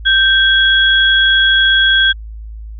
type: tone pair together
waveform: sine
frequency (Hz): 1568 / 3325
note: G6 / G#7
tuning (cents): 0 / +1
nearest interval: octave + minor second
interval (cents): 1301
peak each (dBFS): -10 / -11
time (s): 0.05-2.13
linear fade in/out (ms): 20
effects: added 54 Hz sine -26 dBFS peak until 2.79 s